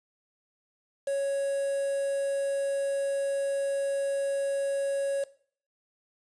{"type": "tone with quantisation", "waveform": "triangle", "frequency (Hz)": 554.4, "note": "C#5", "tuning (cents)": 0, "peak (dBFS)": -24, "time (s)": [1.07, 5.24], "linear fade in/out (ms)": 5, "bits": 7, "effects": ["noise-tail reverb RT60 0.5 s tail -18 dB re dry", "resampled to 22050 Hz"]}